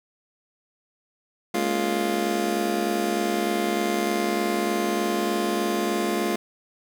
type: chord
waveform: 25% pulse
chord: Bb minor seventh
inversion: third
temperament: just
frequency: 209.8 / 233.1 / 279.7 / 349.6 Hz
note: Ab3 / Bb3 / Db4 / F4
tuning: +18 / 0 / +16 / +2 cents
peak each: -24 / -28 / -28 / -22 dBFS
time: 1.54-6.36 s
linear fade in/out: 5 ms
effects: none